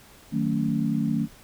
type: chord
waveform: sine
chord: D# half-diminished seventh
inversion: none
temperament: just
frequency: 155.56 / 186.68 / 224 / 280 Hz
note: D#3 / F#3 / A3 / C#4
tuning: 0 / +16 / +31 / +18 cents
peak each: -28 / -30 / -25 / -29 dBFS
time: 0.31-1.28 s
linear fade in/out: 50 ms
effects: pink hiss -51 dBFS RMS until 1.43 s